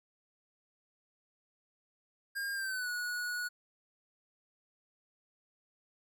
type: tone with pitch glide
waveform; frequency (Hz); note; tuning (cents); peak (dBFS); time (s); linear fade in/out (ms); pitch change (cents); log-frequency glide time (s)
square; 1612 to 1461.2; G6 to F#6; +48 to -22; -35; 2.35-3.49; 20; -170; 2.54-2.89
effects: none